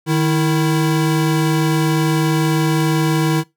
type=tone pair together; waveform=square; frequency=154.3 / 327 Hz; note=D#3 / E4; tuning=-14 / -14 cents; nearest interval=octave + minor second; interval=1300 cents; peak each=-16 / -19 dBFS; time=0.06-3.44 s; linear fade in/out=50 ms; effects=noise-tail reverb RT60 0.2 s tail -21 dB re dry